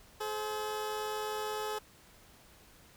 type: tone pair together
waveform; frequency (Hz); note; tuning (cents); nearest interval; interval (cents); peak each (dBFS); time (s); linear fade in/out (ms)
20% pulse; 427 / 523.3; G#4 / C5; +48 / 0; major third; 352; -30 / -39; 0.2-1.79; 10
effects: pink hiss -59 dBFS RMS until 2.96 s